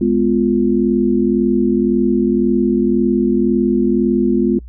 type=chord; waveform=sine; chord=F diminished; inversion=first; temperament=just; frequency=209.5 / 251.4 / 349.2 Hz; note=Ab3 / Cb4 / F4; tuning=+15 / +31 / 0 cents; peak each=-16 dBFS; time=0.01-4.59 s; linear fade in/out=5 ms; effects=noise-tail reverb RT60 0.1 s tail -26 dB re dry + added 60 Hz sine -31 dBFS peak until 4.68 s